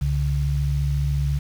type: tone pair together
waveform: sine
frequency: 66.77 / 140.9 Hz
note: C2 / C#3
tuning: +36 / +29 cents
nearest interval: octave + minor second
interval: 1293 cents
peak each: -22 dBFS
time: 0.01-1.39 s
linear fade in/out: 10 ms
effects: 7-bit